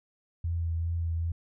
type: tone with vibrato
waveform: sine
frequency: 83.6 Hz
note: E2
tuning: 25 cents sharp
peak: -27 dBFS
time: 0.44-1.32 s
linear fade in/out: 5 ms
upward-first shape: triangle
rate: 2.5 Hz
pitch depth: 25 cents each way
effects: none